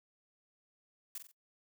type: noise with echo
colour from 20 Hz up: blue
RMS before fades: -42 dBFS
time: 1.15-1.18 s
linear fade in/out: 2 ms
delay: 45 ms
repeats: 3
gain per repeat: -7 dB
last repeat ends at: 1.315 s
effects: noise-tail reverb RT60 0.1 s tail -22 dB re dry